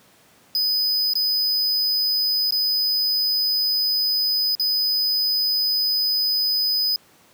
square tone with dropouts, 5000 Hz, D#8, 8 cents sharp, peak -19 dBFS, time 0.55-6.96 s, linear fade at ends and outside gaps 1 ms, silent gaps 1.135-1.154 / 2.508-2.523 / 4.551-4.597 s, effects pink hiss -54 dBFS RMS until 7.33 s + high-pass 150 Hz 12 dB/octave

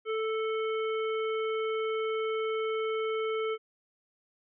harmonic tone, 440 Hz, A4, in tune, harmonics 1 / 3 / 5 / 7, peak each -29 / -37 / -41 / -45 dBFS, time 0.05-3.58 s, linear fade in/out 50 ms, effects none

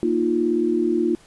sine chord, Bb suspended fourth, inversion none, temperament just, 233.1 / 310.8 / 349.6 Hz, Bb3 / Eb4 / F4, 0 / -2 / +2 cents, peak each -24 / -23 / -20 dBFS, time 0.03-1.15 s, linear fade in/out 0 ms, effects pink hiss -52 dBFS RMS until 1.26 s + resampled to 24000 Hz

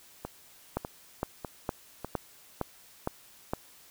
two click trains, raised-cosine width 1 ms, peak -21 / -15 dBFS, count 4 / 7, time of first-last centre 0.25-2.046 / 0.77-3.535 s, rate 1.67 / 2.17 Hz, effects white hiss -56 dBFS RMS until 3.9 s

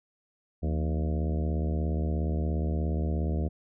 harmonic tone with a mistuned harmonic, 77 Hz, D#2, 17 cents flat, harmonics 1 / 2 / 3 / 4 / 5 / 6 / 7 / 8 / 9, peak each -27 / -33 / -37 / -39 / -41 / -43 / -44 / -45 / -46 dBFS, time 0.62-3.49 s, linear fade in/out 20 ms, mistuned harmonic 2, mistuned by +130 cents, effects none

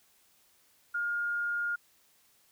sine tone, 1418 Hz, F6, 26 cents sharp, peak -29 dBFS, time 0.94-1.76 s, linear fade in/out 10 ms, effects white hiss -66 dBFS RMS until 2.51 s

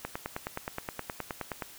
click train, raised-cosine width 0.5 ms, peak -18 dBFS, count 16, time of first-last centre 0.05-1.622 s, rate 9.54 Hz, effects white hiss -50 dBFS RMS until 1.78 s

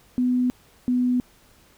sine tone pair in turn, 249.5 / 248.5 Hz, B3 / B3, +18 / +11 cents, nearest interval unison, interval 7 cents, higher first, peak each -18 dBFS, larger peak neither, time 0.18-0.5 / 0.88-1.2 s, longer neither, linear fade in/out 0 ms, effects pink hiss -56 dBFS RMS until 1.77 s

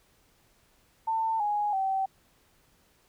sine tone with pitch steps, 895 / 830.3 / 770.2 Hz, A5 / G#5 / G5, +29 / -1 / -31 cents, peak -25 dBFS, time 1.07-2.06 s, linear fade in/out 10 ms, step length 330 ms, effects pink hiss -65 dBFS RMS until 3.08 s

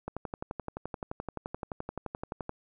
click train, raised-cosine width 1 ms, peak -21 dBFS, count 29, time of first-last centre 0.08-2.494 s, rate 11.6 Hz, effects none

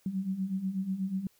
sine beating tone pair, 185 / 193.2 Hz, F#3 / G3, 0 / -25 cents, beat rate 8.2 Hz, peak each -36 / -31 dBFS, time 0.06-1.27 s, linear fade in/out 2 ms, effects white hiss -67 dBFS RMS until 1.39 s

